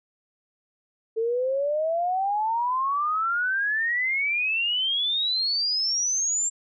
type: exponential sweep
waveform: sine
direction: up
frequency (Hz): 441.8 to 7470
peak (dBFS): -22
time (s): 1.16-6.5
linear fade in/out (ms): 20
effects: none